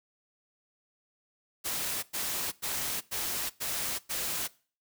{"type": "noise bursts", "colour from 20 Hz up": "white", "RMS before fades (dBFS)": -33, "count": 6, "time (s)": [1.64, 4.48], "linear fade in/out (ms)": 20, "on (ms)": 390, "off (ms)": 100, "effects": ["noise-tail reverb RT60 0.4 s tail -21 dB re dry"]}